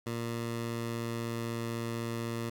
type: tone with pitch glide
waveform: 15% pulse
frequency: 116.8 to 115.99 Hz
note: A#2 to A#2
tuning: +4 to -8 cents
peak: -27 dBFS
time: 0.06-2.5 s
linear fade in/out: 10 ms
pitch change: -12 cents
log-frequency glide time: 0.28-1.59 s
effects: 9-bit